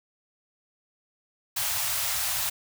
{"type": "band-stop noise", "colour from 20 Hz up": "white", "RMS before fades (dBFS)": -28, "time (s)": [1.56, 2.5], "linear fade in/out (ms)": 10, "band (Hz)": [140, 600], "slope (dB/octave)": 48, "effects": []}